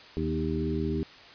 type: harmonic tone with a mistuned harmonic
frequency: 79.2 Hz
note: D#2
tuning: 31 cents sharp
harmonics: 1 / 2 / 3 / 4 / 5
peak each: -33 / -33 / -33 / -33 / -33 dBFS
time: 0.17-1.03 s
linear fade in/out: 0 ms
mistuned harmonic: 4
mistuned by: -17 cents
effects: white hiss -49 dBFS RMS until 1.34 s + resampled to 11025 Hz